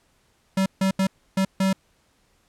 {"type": "tone bursts at uneven times", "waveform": "square", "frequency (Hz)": 191.7, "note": "G3", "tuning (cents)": -38, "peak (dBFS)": -19, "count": 5, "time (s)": [[0.57, 0.66], [0.81, 0.91], [0.99, 1.07], [1.37, 1.45], [1.6, 1.73]], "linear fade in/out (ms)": 5, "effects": ["pink hiss -64 dBFS RMS until 2.48 s", "low-pass 11000 Hz 12 dB/octave"]}